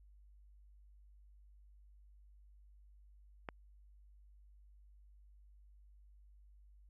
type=click; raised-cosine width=0.5 ms; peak=-26 dBFS; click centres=3.488 s; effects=added 50 Hz sine -59 dBFS peak until 6.89 s